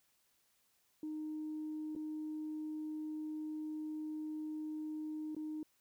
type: tone with dropouts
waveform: sine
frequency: 308.4 Hz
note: D#4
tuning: 15 cents flat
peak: -38 dBFS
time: 1.03-5.63 s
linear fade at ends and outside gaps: 2 ms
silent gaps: 1.952-1.961 / 5.349-5.365 s
effects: tanh soft clip ceiling -35 dBFS + white hiss -75 dBFS RMS until 5.8 s